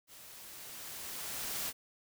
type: noise with level ramp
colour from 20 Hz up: white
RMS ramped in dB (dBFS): -54 to -36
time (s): 0.07-1.73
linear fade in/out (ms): 50
effects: none